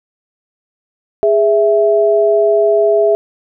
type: tone pair together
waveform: sine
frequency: 413 / 659 Hz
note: G#4 / E5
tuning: -10 / -1 cents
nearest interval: minor sixth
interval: 809 cents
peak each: -11 dBFS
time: 1.23-3.15 s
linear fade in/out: 0 ms
effects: none